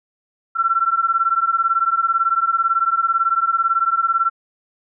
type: beating tone pair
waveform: sine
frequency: 1341 / 1359 Hz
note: E6 / F6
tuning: +29 / -48 cents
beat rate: 18 Hz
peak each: -18 dBFS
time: 0.55-4.3 s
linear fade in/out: 20 ms
effects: none